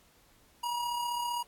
square tone with amplitude modulation, 958 Hz, A#5, 47 cents sharp, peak -30 dBFS, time 0.63-1.43 s, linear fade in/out 10 ms, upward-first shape sine, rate 35.4 Hz, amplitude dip 40%, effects pink hiss -63 dBFS RMS until 1.47 s + AAC 64 kbps

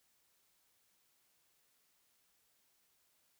silence, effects white hiss -75 dBFS RMS until 3.39 s

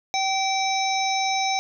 harmonic tone, 771 Hz, G5, 29 cents flat, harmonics 1 / 3 / 5 / 7 / 8, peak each -23 / -28 / -30 / -31 / -32 dBFS, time 0.14-1.59 s, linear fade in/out 0 ms, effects none

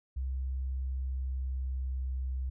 sine tone with pitch glide, 65.41 to 64.7 Hz, C2 to C2, 0 to -19 cents, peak -31 dBFS, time 0.16-2.5 s, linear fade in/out 10 ms, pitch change -19 cents, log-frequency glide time 0.74-2.33 s, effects none

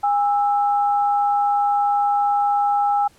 sine tone pair together, 816 / 1317.6 Hz, G#5 / E6, -31 / -1 cents, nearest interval minor sixth, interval 830 cents, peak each -16 / -26 dBFS, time 0.03-3.08 s, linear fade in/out 10 ms, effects pink hiss -54 dBFS RMS until 3.18 s + low-pass 12000 Hz 12 dB/octave

